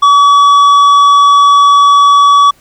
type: tone with tanh clipping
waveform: sine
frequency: 1139 Hz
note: C#6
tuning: 47 cents sharp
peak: -4 dBFS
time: 0.02-2.51 s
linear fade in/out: 10 ms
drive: 8 dB
effects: pink hiss -47 dBFS RMS until 2.6 s